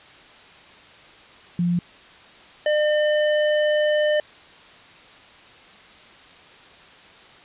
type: tone pair in turn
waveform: sine / square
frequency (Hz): 174.61 / 602.8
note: F3 / D5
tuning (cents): 0 / +45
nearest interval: octave + major sixth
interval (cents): 2145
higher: second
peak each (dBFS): -18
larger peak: neither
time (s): 1.59-1.79 / 2.66-4.2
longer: second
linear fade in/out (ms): 2
effects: white hiss -47 dBFS RMS until 7.44 s + resampled to 8000 Hz